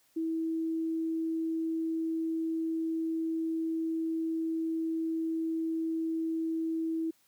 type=tone; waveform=sine; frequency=324.7 Hz; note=E4; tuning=26 cents flat; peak=-29 dBFS; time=0.16-7.11 s; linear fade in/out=10 ms; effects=white hiss -68 dBFS RMS until 7.27 s + high-pass 60 Hz 12 dB/octave